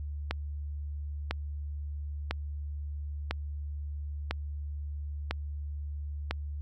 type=click train; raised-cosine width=0.3 ms; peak=-14 dBFS; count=7; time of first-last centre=0.31-6.31 s; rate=1 Hz; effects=added 73 Hz sine -34 dBFS peak until 6.61 s